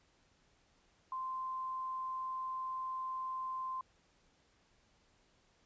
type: tone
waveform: sine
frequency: 1041 Hz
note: C6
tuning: 9 cents flat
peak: -37 dBFS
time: 1.12-3.81 s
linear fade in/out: 2 ms
effects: pink hiss -71 dBFS RMS until 5.65 s + resampled to 16000 Hz